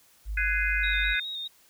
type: tone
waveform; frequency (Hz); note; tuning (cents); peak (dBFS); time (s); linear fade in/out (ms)
sine; 51.91; G#1; 0; -29; 0.25-1.16; 50
type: chord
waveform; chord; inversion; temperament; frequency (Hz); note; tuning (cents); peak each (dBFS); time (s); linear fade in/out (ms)
sine; Ab dominant seventh; third; just; 1495.1 / 1661.2 / 2077 / 2492; Gb6 / Ab6 / C7 / Eb7; +18 / 0 / -13 / +2; -30; 0.37-1.2; 5
type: tone with vibrato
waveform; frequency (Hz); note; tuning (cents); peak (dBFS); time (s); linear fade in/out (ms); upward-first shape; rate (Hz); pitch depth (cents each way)
sine; 3729; A#7; 0; -32; 0.83-1.48; 10; square; 4.8; 28
effects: white hiss -60 dBFS RMS until 1.69 s